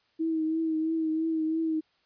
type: tone with vibrato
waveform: sine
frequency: 319.9 Hz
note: D#4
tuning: 48 cents sharp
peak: -25 dBFS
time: 0.19-1.81 s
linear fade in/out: 20 ms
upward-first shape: triangle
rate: 3 Hz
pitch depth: 38 cents each way
effects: white hiss -69 dBFS RMS until 2.05 s + resampled to 11025 Hz